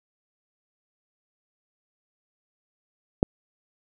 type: click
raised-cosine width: 2 ms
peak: -4 dBFS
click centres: 3.229 s
effects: none